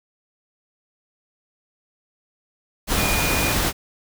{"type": "tone in noise", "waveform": "sine", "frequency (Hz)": 2441, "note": "D#7", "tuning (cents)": -34, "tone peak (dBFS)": -26, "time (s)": [2.96, 3.55], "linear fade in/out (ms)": 50, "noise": "pink", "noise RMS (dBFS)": -21, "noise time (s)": [2.87, 3.73], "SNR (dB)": -8, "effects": []}